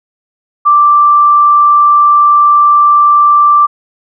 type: tone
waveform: sine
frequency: 1174.7 Hz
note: D6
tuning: in tune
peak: -3 dBFS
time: 0.65-3.67 s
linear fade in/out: 20 ms
effects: none